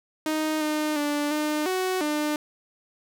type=tone with pitch steps; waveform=sawtooth; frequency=310.9 / 304.9 / 292.8 / 302.5 / 371.9 / 299.8 Hz; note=D#4 / D#4 / D4 / D#4 / F#4 / D4; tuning=-1 / -35 / -5 / -49 / +9 / +36 cents; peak=-20 dBFS; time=0.26-2.36 s; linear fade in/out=2 ms; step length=350 ms; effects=none